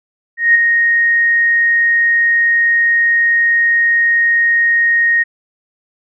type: tone with ADSR envelope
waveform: sine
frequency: 1864.7 Hz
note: A#6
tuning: in tune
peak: -4 dBFS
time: 0.37-5.24 s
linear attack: 180 ms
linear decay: 9 ms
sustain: -5 dB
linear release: 20 ms
effects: none